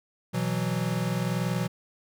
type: chord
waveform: square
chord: B suspended fourth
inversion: none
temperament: equal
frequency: 123.47 / 164.81 / 185 Hz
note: B2 / E3 / F#3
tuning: 0 / 0 / 0 cents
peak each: -31 dBFS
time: 0.33-1.68 s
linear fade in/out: 20 ms
effects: none